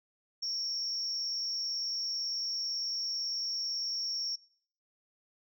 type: tone with amplitude modulation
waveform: sine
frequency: 5490 Hz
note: F8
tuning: 31 cents flat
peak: -28 dBFS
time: 0.42-4.36 s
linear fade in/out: 10 ms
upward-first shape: sine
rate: 218 Hz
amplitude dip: 80%
effects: noise-tail reverb RT60 0.6 s tail -23 dB re dry + tanh soft clip ceiling -25 dBFS